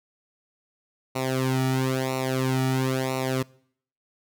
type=tone with flanger; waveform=sawtooth; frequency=130.8 Hz; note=C3; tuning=in tune; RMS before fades=-25 dBFS; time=1.15-3.43 s; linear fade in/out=10 ms; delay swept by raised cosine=0.61 to 1.91 ms; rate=1 Hz; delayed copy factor=-0.9; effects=noise-tail reverb RT60 0.6 s tail -23 dB re dry